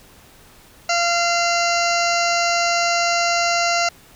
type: harmonic tone with a mistuned harmonic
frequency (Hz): 689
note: F5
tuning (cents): -24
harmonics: 1 / 2 / 3 / 4 / 6 / 7 / 8 / 9 / 10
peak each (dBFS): -20 / -23 / -25 / -26 / -28 / -28 / -29 / -30 / -30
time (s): 0.89-3.89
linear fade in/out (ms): 5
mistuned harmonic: 7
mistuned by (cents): -38
effects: pink hiss -48 dBFS RMS until 4.15 s